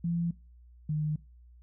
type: tone pair in turn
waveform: sine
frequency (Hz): 170 / 152.29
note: F3 / D#3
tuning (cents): -46 / -37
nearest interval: major second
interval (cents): 191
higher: first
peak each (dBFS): -27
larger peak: neither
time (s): 0.04-0.31 / 0.89-1.16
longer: neither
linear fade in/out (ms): 5
effects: noise-tail reverb RT60 0.3 s tail -21 dB re dry + added 60 Hz sine -52 dBFS peak until 1.62 s